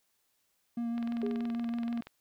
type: tone with vibrato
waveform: triangle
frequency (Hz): 234.3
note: A#3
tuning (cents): +9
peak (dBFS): -29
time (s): 0.77-2.01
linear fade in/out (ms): 5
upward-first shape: triangle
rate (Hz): 6.3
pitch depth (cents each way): 18
type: click train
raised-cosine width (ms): 0.3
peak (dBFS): -29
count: 24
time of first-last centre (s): 0.98-2.07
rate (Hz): 21.1
type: tone with exponential decay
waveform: sine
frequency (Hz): 410.5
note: G#4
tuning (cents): -20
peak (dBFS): -30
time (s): 1.23-1.69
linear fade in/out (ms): 1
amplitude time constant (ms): 100
effects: white hiss -75 dBFS RMS until 2.2 s